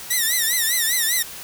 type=tone with vibrato; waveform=5% pulse; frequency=1893 Hz; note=A#6; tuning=26 cents sharp; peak=-8 dBFS; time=0.1-1.23 s; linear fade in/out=10 ms; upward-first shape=triangle; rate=5 Hz; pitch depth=150 cents each way; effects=white hiss -36 dBFS RMS until 1.43 s